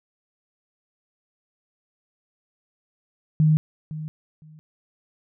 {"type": "tone with echo", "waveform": "sine", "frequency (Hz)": 155, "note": "D#3", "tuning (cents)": -6, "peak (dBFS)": -14, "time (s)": [3.4, 3.57], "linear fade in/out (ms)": 0, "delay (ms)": 510, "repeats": 2, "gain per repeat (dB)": -15, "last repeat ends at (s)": 4.59, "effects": []}